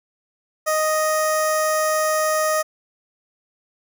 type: tone with notch filter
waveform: 15% pulse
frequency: 622.3 Hz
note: D#5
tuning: in tune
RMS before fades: -20 dBFS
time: 0.66-2.63 s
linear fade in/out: 20 ms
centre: 2800 Hz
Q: 0.79
effects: none